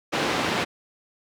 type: band-pass noise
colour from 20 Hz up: pink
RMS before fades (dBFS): -25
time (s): 0.12-0.65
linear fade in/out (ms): 20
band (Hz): 210 to 3900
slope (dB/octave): 12
effects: none